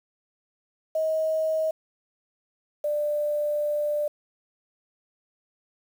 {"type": "tone pair in turn", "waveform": "sine", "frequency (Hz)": [633, 593], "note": ["D#5", "D5"], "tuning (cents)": [30, 17], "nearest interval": "minor second", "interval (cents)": 113, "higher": "first", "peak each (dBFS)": [-22, -23], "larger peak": "first", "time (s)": [[0.95, 1.71], [2.84, 4.08]], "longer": "second", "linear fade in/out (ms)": 5, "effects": ["8-bit"]}